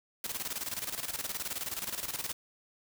white noise with tremolo, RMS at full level -35 dBFS, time 0.24-2.33 s, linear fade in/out 2 ms, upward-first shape square, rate 19 Hz, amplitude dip 70%, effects none

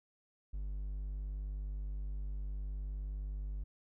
triangle tone, 49.71 Hz, G1, 25 cents sharp, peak -35 dBFS, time 0.53-3.64 s, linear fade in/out 10 ms, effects none

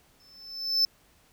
triangle tone with exponential growth, 5274 Hz, E8, in tune, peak -17 dBFS, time 0.2-0.85 s, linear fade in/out 1 ms, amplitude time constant 140 ms, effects pink hiss -62 dBFS RMS until 1.32 s

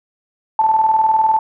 sine tone with tremolo, 880 Hz, A5, in tune, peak -9 dBFS, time 0.59-1.39 s, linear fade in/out 2 ms, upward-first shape square, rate 20 Hz, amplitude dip 45%, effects none

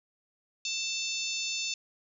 harmonic tone with a mistuned harmonic, 884 Hz, A5, 8 cents sharp, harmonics 3 / 4 / 5 / 6 / 7 / 8, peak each -36 / -37 / -38 / -39 / -39 / -40 dBFS, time 0.65-1.74 s, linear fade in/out 2 ms, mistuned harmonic 4, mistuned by +28 cents, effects none

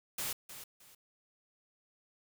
white noise with echo, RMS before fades -37 dBFS, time 0.18-0.33 s, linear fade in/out 5 ms, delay 310 ms, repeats 2, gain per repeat -11 dB, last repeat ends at 0.95 s, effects none

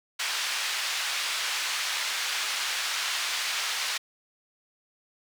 white band-pass noise, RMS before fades -30 dBFS, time 0.19-3.98 s, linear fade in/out 10 ms, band 1200 to 4500 Hz, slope 12 dB/octave, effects none

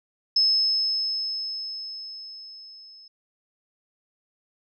sine tone with level ramp, 5200 Hz, E8, 24 cents flat, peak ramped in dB -16 to -46 dBFS, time 0.36-3.08 s, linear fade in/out 5 ms, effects none

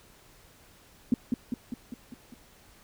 sine tone with echo, 241.9 Hz, B3, 36 cents flat, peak -18 dBFS, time 1.12-1.14 s, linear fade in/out 2 ms, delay 200 ms, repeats 6, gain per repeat -4 dB, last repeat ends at 2.34 s, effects pink hiss -57 dBFS RMS until 2.83 s

